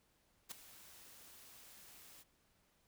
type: noise with ADSR envelope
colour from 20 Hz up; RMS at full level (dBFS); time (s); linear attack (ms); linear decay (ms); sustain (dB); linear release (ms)
white; -43; 0.49-2.24; 25; 6; -16; 30
effects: pink hiss -75 dBFS RMS until 2.87 s